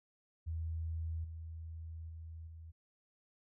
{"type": "tone with level steps", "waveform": "sine", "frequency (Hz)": 81.3, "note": "E2", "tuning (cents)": -23, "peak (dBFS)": [-36, -43, -45, -48], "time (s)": [0.46, 2.72], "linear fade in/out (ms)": 20, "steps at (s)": [1.24, 2.09, 2.47], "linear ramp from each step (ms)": 5, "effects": []}